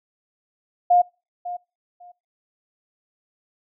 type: tone with echo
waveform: sine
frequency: 710 Hz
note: F5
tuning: 28 cents sharp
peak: -12 dBFS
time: 0.9-1.02 s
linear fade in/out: 10 ms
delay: 550 ms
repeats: 2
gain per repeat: -15 dB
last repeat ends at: 2.12 s
effects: noise-tail reverb RT60 0.3 s tail -25 dB re dry